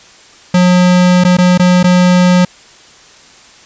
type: tone with dropouts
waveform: square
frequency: 180 Hz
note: F#3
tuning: 47 cents flat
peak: -6 dBFS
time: 0.54-2.45 s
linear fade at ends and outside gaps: 5 ms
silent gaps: 1.239-1.248 / 1.37-1.384 / 1.577-1.595 / 1.83-1.841 s
effects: white hiss -40 dBFS RMS until 3.65 s + resampled to 16000 Hz